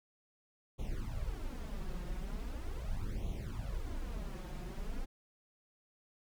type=noise with flanger; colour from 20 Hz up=brown; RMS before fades=-39 dBFS; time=0.78-5.06 s; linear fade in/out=20 ms; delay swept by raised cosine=0.3 to 5.6 ms; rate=0.4 Hz; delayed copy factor=+0.9; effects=none